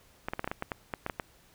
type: clicks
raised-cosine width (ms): 0.5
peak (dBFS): -17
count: 12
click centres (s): 0.285 / 0.335 / 0.394 / 0.444 / 0.476 / 0.515 / 0.624 / 0.718 / 0.938 / 1.064 / 1.098 / 1.198
effects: pink hiss -61 dBFS RMS until 1.54 s